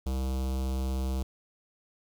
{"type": "tone with notch filter", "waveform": "square", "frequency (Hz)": 65.41, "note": "C2", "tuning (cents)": 0, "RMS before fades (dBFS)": -30, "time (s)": [0.06, 1.23], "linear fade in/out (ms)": 5, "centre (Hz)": 1800, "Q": 0.76, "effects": ["10-bit"]}